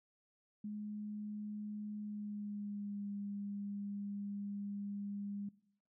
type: tone with pitch glide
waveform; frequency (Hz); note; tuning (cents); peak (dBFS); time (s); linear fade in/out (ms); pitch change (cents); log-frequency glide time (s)
sine; 209.6 to 202.1; G#3 to G#3; +16 to -47; -40; 0.64-5.49; 5; -63; 1.99-3.09
effects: noise-tail reverb RT60 0.7 s tail -20 dB re dry